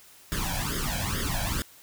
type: noise with flanger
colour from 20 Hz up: pink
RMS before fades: -29 dBFS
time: 0.32-1.62 s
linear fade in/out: 0 ms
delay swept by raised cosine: 0.59 to 1.27 ms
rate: 2.3 Hz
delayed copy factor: +0.95
effects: white hiss -53 dBFS RMS until 1.82 s